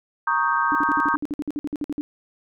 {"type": "chord", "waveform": "sine", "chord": "Eb dominant seventh", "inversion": "second", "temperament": "equal", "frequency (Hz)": [932.3, 1108.7, 1244.5, 1568], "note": ["Bb5", "Db6", "Eb6", "G6"], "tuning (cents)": [0, 0, 0, 0], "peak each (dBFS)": -24, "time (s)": [0.27, 1.16], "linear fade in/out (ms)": 5}
{"type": "tone bursts", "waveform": "sine", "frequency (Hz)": 293.7, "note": "D4", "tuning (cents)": 0, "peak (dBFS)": -23, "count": 16, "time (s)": [0.72, 2.01], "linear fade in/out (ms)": 0, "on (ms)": 30, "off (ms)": 54}
{"effects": []}